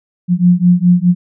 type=beating tone pair; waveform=sine; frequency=175.1 / 179.9 Hz; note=F3 / F#3; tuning=+5 / -48 cents; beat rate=4.8 Hz; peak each=-10 dBFS; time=0.28-1.15 s; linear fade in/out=50 ms; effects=none